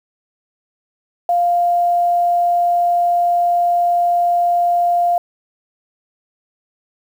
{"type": "tone", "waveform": "sine", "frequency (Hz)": 698.5, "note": "F5", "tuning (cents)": 0, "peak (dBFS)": -12, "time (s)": [1.29, 5.18], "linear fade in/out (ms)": 2, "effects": ["7-bit"]}